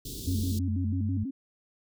pink band-stop noise, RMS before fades -38 dBFS, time 0.05-0.59 s, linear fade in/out 5 ms, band 420 to 3400 Hz, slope 48 dB/octave
sine tone with pitch glide, 91.6 to 97.05 Hz, F#2 to G2, -17 to -17 cents, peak -27 dBFS, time 0.27-1.24 s, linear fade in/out 10 ms, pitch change +100 cents, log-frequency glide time 0.85-1.09 s
sine tone with vibrato, 242.3 Hz, B3, 33 cents flat, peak -31 dBFS, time 0.27-1.31 s, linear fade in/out 10 ms, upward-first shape square, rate 6.1 Hz, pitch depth 190 cents each way
effects none

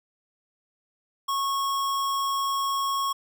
square tone, 1098 Hz, C#6, 17 cents flat, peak -25 dBFS, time 1.28-3.13 s, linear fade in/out 10 ms, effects none

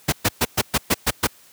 pink noise bursts, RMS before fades -17 dBFS, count 8, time 0.08-1.272 s, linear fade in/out 10 ms, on 44 ms, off 120 ms, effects white hiss -51 dBFS RMS until 1.52 s + high-pass 80 Hz 12 dB/octave

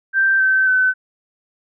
sine tone with pitch steps, 1568 / 1542 / 1516.3 Hz, G6 / G6 / F#6, 0 / -29 / +42 cents, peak -12 dBFS, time 0.13-0.94 s, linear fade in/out 50 ms, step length 270 ms, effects none

